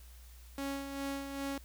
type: tone with tremolo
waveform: sawtooth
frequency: 276.4 Hz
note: C#4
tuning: 5 cents flat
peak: -31 dBFS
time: 0.58-1.58 s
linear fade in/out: 2 ms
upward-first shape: sine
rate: 2.5 Hz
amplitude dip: 50%
effects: added 60 Hz sine -51 dBFS peak until 1.64 s + white hiss -61 dBFS RMS until 1.64 s